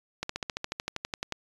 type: slowing click train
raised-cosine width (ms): 0.2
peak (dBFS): -14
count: 15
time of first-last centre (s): 0.23-1.324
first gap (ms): 64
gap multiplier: 1.03
effects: resampled to 24000 Hz